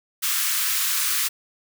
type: high-pass noise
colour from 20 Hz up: white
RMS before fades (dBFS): -23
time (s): 0.22-1.29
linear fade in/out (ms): 20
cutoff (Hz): 1100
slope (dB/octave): 48
effects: none

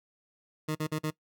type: tone bursts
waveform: 20% pulse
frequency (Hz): 154.9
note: D#3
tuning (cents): -7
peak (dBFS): -24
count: 4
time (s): 0.68-1.107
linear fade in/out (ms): 10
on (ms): 73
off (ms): 45
effects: noise-tail reverb RT60 0.1 s tail -21 dB re dry

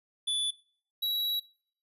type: tone pair in turn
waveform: square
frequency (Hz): 3468 / 3893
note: A7 / B7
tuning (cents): -26 / -26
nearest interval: major second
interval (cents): 200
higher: second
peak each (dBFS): -28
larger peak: neither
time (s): 0.27-0.51 / 1.02-1.4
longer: second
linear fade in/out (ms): 10
effects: noise-tail reverb RT60 0.5 s tail -22 dB re dry + resampled to 32000 Hz

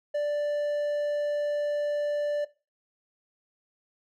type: tone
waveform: triangle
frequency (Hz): 587.3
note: D5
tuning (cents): 0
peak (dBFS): -23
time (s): 0.14-2.45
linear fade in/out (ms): 10
effects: noise-tail reverb RT60 0.3 s tail -18 dB re dry

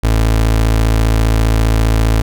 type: tone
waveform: 30% pulse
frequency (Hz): 55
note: A1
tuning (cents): 0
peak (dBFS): -7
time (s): 0.03-2.22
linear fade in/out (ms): 10
effects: none

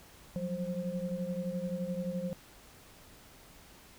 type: tone cluster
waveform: sine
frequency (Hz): 176.2 / 187.8 / 527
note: F3 / F#3 / C5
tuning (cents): +16 / +26 / +12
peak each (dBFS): -37 / -37 / -38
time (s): 0.36-2.33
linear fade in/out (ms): 0
effects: pink hiss -56 dBFS RMS until 3.98 s

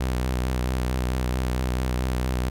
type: tone with vibrato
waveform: sawtooth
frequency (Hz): 63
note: B1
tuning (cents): +35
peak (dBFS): -19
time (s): 0-2.5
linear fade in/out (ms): 10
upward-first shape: triangle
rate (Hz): 4.5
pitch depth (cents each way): 49
effects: none

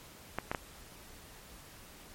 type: clicks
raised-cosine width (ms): 0.5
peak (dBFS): -17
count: 3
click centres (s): 0.386 / 0.515 / 0.548
effects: pink hiss -53 dBFS RMS until 2.14 s + MP3 64 kbps

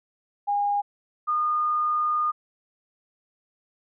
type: tone pair in turn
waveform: sine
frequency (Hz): 815 / 1221.1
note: G#5 / D#6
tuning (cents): -33 / -33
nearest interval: perfect fifth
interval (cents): 700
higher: second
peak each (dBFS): -21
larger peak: neither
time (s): 0.47-0.82 / 1.27-2.32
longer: second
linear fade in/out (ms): 20
effects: none

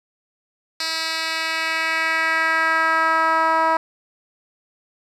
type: tone with band-pass filter sweep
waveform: 10% pulse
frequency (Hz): 323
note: E4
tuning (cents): -35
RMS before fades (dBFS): -20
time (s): 0.8-3.77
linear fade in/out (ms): 2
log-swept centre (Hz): 4300 to 950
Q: 1.9
effects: none

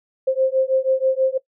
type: beating tone pair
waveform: sine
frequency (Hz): 523.3 / 529.5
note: C5 / C5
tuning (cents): 0 / +21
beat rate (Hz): 6.2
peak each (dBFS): -19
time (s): 0.27-1.38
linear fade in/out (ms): 10
effects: noise-tail reverb RT60 0.1 s tail -20 dB re dry

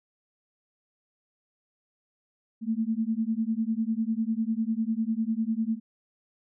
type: beating tone pair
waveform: sine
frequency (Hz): 218.7 / 228.7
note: A3 / A#3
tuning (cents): -10 / -33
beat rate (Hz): 10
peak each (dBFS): -28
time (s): 2.61-5.8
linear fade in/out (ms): 50
effects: none

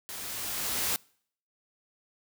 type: noise with level ramp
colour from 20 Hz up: white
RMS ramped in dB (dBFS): -40 to -28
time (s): 0.09-0.96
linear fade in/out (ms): 0
effects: noise-tail reverb RT60 0.6 s tail -26 dB re dry

